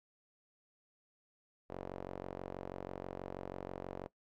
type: tone with band-pass filter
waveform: sawtooth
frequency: 46.19 Hz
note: F#1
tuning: 2 cents flat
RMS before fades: -45 dBFS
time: 1.69-4.08 s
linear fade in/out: 20 ms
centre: 550 Hz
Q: 1.4
effects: noise-tail reverb RT60 0.1 s tail -19 dB re dry